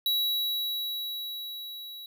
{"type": "tone with level ramp", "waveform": "square", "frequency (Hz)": 3900, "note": "B7", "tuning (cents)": -23, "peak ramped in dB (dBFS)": [-24, -41], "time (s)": [0.06, 2.06], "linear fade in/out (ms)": 2, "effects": []}